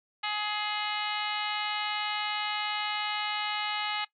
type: harmonic tone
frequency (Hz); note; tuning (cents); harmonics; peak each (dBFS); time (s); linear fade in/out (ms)
420.2; G#4; +20; 2 / 3 / 4 / 5 / 6 / 7 / 8 / 9 / 10; -35 / -37 / -40 / -37 / -40 / -37 / -43 / -43 / -42; 0.23-4.05; 10
effects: noise-tail reverb RT60 0.1 s tail -19 dB re dry